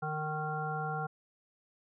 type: harmonic tone with a mistuned harmonic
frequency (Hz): 153.7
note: D#3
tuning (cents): -21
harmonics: 1 / 3 / 5 / 7 / 9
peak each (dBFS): -37 / -42 / -37 / -45 / -39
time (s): 0.02-1.07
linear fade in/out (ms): 10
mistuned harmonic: 7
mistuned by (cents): +20
effects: none